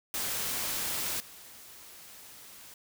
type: noise with level steps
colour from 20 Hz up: white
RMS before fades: -33 / -50 dBFS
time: 0.14-2.74 s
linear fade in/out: 2 ms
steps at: 1.2 s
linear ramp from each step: 2 ms
effects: none